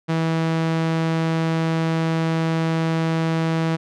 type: tone with low-pass filter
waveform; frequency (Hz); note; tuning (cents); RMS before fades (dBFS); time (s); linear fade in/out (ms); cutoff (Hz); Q
sawtooth; 162.7; E3; -22; -21; 0.08-3.77; 20; 4800; 0.53
effects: none